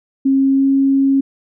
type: tone with pitch glide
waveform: sine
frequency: 270.2 to 272.4 Hz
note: C#4 to C#4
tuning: -44 to -30 cents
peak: -10 dBFS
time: 0.25-1.21 s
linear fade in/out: 10 ms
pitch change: +14 cents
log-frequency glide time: 0.5-0.66 s
effects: none